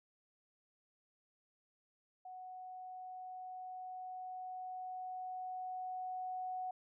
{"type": "tone with level ramp", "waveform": "sine", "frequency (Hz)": 740, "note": "F#5", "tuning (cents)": 0, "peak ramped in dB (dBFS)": [-47, -38], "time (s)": [2.25, 6.71], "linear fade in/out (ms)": 5, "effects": []}